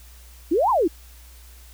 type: exponential two-way sweep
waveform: sine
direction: up then down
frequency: 293.7 to 1073 to 293.7 Hz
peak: -16 dBFS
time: 0.51-0.88 s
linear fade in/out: 10 ms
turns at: 0.7 s
effects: added 60 Hz sine -44 dBFS peak until 1.73 s + white hiss -51 dBFS RMS until 1.73 s